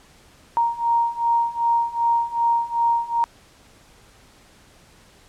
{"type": "beating tone pair", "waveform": "sine", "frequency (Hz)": [932.3, 934.9], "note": ["A#5", "A#5"], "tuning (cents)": [0, 5], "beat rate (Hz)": 2.6, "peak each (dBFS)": [-22, -20], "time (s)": [0.57, 3.24], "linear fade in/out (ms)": 0, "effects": ["pink hiss -52 dBFS RMS until 5.28 s", "low-pass 10000 Hz 12 dB/octave"]}